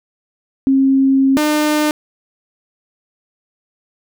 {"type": "tone pair in turn", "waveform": ["sine", "sawtooth"], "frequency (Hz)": [269, 301.9], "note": ["C4", "D4"], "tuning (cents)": [48, 48], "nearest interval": "major second", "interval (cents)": 200, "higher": "second", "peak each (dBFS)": -9, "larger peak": "neither", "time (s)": [[0.67, 1.37], [1.37, 1.91]], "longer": "first", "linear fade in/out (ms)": 0, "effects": []}